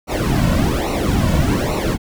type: noise with flanger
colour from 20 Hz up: brown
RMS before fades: -17 dBFS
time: 0.07-1.98 s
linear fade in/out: 50 ms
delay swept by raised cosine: 0.6 to 2.5 ms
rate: 1.2 Hz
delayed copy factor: -0.85
effects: none